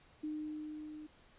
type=tone with level ramp; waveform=sine; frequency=305.2 Hz; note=D#4; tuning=33 cents flat; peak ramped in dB=-36 to -46 dBFS; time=0.23-1.07 s; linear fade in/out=10 ms; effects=pink hiss -64 dBFS RMS until 1.38 s + resampled to 8000 Hz